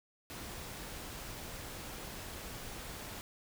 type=noise; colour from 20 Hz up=pink; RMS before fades=-45 dBFS; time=0.3-3.21 s; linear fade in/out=0 ms; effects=none